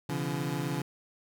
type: tone cluster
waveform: 25% pulse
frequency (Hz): 126.4 / 142.1 / 169.6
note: B2 / C#3 / E3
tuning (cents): +41 / +43 / +50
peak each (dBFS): -36 / -29 / -31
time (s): 0.09-0.82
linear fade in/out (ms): 5
effects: none